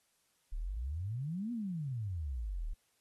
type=exponential two-way sweep; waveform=sine; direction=up then down; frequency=33.57 to 246.5 to 33.57 Hz; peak=-35 dBFS; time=0.52-2.74 s; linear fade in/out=10 ms; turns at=1.52 s; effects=white hiss -75 dBFS RMS until 3 s + AAC 32 kbps